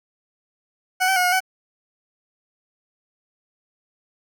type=tone with pitch steps; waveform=20% pulse; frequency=742 / 766 / 725 / 720 / 752 Hz; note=F#5 / G5 / F#5 / F#5 / F#5; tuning=+5 / -40 / -35 / -47 / +28 cents; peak=-12 dBFS; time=1-1.405 s; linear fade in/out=20 ms; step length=81 ms; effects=none